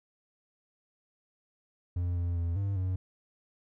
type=tone with pitch steps; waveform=triangle; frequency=88.1 / 86.8 / 85.1 / 99 / 92.6 Hz; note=F2 / F2 / F2 / G2 / F#2; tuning=+16 / -10 / -44 / +18 / +2 cents; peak=-26 dBFS; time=1.96-2.96 s; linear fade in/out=5 ms; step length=200 ms; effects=none